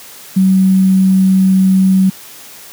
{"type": "tone with sample-and-hold", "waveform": "sine", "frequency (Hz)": 189.6, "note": "F#3", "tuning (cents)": 43, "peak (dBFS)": -6, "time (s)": [0.36, 2.1], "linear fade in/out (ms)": 10, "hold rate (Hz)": 11025, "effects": ["white hiss -35 dBFS RMS until 2.72 s", "high-pass 100 Hz 12 dB/octave"]}